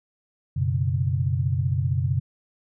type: chord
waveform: sine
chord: F# suspended fourth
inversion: none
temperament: just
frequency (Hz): 92.5 / 123.33 / 138.75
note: F#2 / B2 / C#3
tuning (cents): 0 / -2 / +2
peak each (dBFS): -25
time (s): 0.56-2.2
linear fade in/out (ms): 10
effects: none